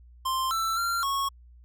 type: tone with pitch steps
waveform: square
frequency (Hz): 1050 / 1332 / 1378 / 1101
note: C6 / E6 / F6 / C#6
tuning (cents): +6 / +18 / -24 / -12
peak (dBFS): -26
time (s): 0.25-1.29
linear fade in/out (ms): 10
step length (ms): 260
effects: added 60 Hz sine -49 dBFS peak until 1.64 s